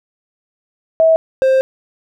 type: tone pair in turn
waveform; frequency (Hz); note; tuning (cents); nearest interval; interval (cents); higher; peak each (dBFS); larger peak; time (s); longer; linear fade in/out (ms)
sine / triangle; 647 / 527.4; E5 / C5; -32 / +14; major third; 354; first; -7; neither; 1-1.16 / 1.42-1.61; second; 0
effects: none